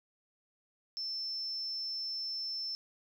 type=tone; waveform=sine; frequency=5320 Hz; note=E8; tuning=15 cents sharp; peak=-35 dBFS; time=0.97-2.75 s; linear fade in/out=0 ms; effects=11-bit